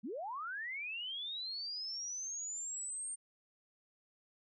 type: linear sweep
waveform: sine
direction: up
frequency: 178.9 to 8780 Hz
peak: -39 dBFS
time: 0.03-3.16 s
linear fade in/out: 20 ms
effects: none